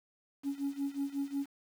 sine tone with tremolo, 279.3 Hz, C#4, 13 cents sharp, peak -28 dBFS, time 0.43-1.47 s, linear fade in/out 50 ms, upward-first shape sine, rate 5.5 Hz, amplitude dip 90%, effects tanh soft clip ceiling -28 dBFS + 9-bit

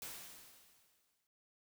white noise with exponential decay, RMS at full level -45 dBFS, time 0.02-1.27 s, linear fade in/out 1 ms, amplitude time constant 270 ms, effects none

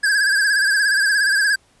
square tone with vibrato, 1627 Hz, G#6, 36 cents flat, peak -15 dBFS, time 0.03-1.56 s, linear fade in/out 10 ms, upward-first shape sine, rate 17 Hz, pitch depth 76 cents each way, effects pink hiss -57 dBFS RMS until 1.8 s + resampled to 24000 Hz

